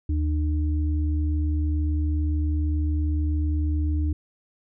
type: tone pair together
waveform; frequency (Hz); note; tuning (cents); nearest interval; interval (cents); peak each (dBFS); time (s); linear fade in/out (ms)
sine; 76.47 / 301.5; D#2 / D4; -29 / +46; 2 octaves; 2375; -21 / -31; 0.09-4.13; 5
effects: none